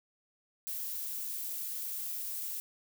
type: noise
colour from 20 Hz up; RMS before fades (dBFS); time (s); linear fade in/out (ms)
violet; -38; 0.67-2.6; 0
effects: none